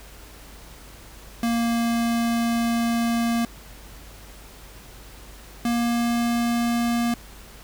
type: tone pair in turn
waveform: square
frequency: 233.1 / 236.1 Hz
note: A#3 / A#3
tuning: 0 / +22 cents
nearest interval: unison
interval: 22 cents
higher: second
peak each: -21 dBFS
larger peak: neither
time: 1.43-3.45 / 5.65-7.14 s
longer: first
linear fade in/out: 2 ms
effects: added 50 Hz sine -45 dBFS peak until 7.63 s + pink hiss -46 dBFS RMS until 7.63 s